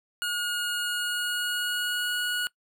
25% pulse tone with pitch glide, 1438 to 1455.5 Hz, F#6 to F#6, -50 to -29 cents, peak -23 dBFS, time 0.22-2.47 s, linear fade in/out 0 ms, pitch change +21 cents, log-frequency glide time 0.77-2.17 s, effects noise-tail reverb RT60 0.1 s tail -22 dB re dry

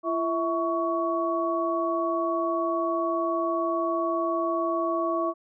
sine tone cluster, 338 / 653 / 1120 Hz, E4 / E5 / C#6, +43 / -17 / +18 cents, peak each -28 dBFS, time 0.03-5.34 s, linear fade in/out 50 ms, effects none

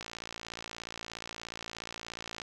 click train, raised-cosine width 0.2 ms, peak -22 dBFS, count 138, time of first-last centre 0.01-2.418 s, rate 56.9 Hz, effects none

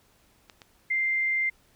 clicks, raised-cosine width 0.2 ms, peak -28 dBFS, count 2, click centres 0.498 / 0.618 s
sine tone, 2093 Hz, C7, in tune, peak -23 dBFS, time 0.9-1.5 s, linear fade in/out 10 ms
effects pink hiss -63 dBFS RMS until 1.75 s

